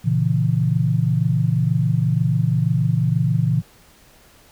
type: chord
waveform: sine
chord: A# diminished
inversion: none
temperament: equal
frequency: 116.54 / 138.59 / 164.81 Hz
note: A#2 / C#3 / E3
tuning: 0 / 0 / 0 cents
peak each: -20 dBFS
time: 0.04-3.62 s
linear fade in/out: 20 ms
effects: pink hiss -51 dBFS RMS until 4.51 s